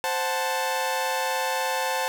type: chord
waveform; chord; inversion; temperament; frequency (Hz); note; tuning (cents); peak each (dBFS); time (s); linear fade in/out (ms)
sawtooth; F# diminished; second; equal; 523.3 / 740 / 880; C5 / F#5 / A5; 0 / 0 / 0; -25 / -28 / -23; 0.04-2.08; 0
effects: none